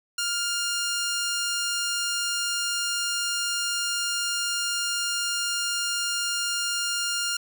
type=tone; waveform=10% pulse; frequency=1404 Hz; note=F6; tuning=9 cents sharp; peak=-17 dBFS; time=0.18-7.37 s; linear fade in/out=5 ms; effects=none